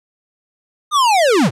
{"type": "linear sweep", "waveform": "square", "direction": "down", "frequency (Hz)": [1244.5, 90.6], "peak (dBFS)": -11, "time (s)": [0.91, 1.51], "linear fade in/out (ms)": 50, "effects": ["low-pass 9000 Hz 12 dB/octave"]}